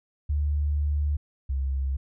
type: tone pair in turn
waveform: sine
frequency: 73.42 / 67.3 Hz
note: D2 / C2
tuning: 0 / +49 cents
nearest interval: major second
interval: 151 cents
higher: first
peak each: -22 / -24 dBFS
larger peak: first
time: 0.29-1.17 / 1.49-1.97 s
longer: first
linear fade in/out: 10 ms
effects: none